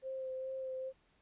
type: tone with vibrato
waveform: sine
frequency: 524 Hz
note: C5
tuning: 2 cents sharp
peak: -38 dBFS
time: 0.02-0.93 s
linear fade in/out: 50 ms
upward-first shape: sine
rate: 2.4 Hz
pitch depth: 16 cents each way
effects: pink hiss -72 dBFS RMS until 1.21 s + resampled to 8000 Hz